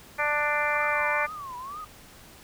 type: harmonic tone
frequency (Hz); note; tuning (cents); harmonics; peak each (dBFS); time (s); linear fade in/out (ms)
295.6; D4; +11; 2 / 3 / 4 / 5 / 6 / 7 / 8; -31 / -31 / -31 / -31 / -31 / -31 / -31; 0.18-1.27; 20
type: tone with vibrato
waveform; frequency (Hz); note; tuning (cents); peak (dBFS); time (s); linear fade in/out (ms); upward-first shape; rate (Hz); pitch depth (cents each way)
sine; 1108.7; C#6; 0; -35; 0.73-1.85; 10; triangle; 2.1; 240
effects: pink hiss -50 dBFS RMS until 2.43 s